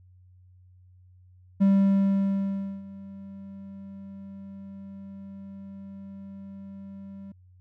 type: tone with ADSR envelope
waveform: triangle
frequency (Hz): 196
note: G3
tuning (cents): 0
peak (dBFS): -14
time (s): 1.6-7.32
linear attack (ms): 21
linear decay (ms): 1200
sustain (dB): -23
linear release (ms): 4
effects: added 91 Hz sine -52 dBFS peak until 7.6 s